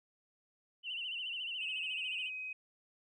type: tone with vibrato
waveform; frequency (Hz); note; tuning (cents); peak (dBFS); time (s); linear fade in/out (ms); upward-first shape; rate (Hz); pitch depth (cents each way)
sine; 2876; F#7; -50; -37; 0.83-2.31; 50; sine; 14; 110
type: tone with pitch glide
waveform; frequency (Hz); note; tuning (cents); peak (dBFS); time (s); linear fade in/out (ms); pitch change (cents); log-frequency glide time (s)
sine; 2564 to 2523; E7 to D#7; -49 to +23; -39; 1.6-2.53; 5; -28; 1.77-2.14
effects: tanh soft clip ceiling -28 dBFS